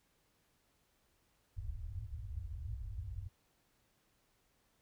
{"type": "low-pass noise", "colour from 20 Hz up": "white", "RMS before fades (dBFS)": -43, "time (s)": [1.56, 3.29], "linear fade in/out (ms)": 20, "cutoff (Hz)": 110, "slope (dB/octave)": 96, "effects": ["pink hiss -75 dBFS RMS until 4.81 s"]}